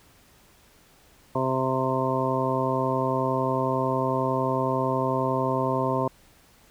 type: harmonic tone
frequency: 131 Hz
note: C3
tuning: 2 cents sharp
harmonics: 1 / 2 / 3 / 4 / 5 / 7 / 8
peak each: -30 / -30 / -30 / -30 / -30 / -30 / -30 dBFS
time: 1.35-6.08 s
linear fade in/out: 5 ms
effects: pink hiss -57 dBFS RMS until 6.7 s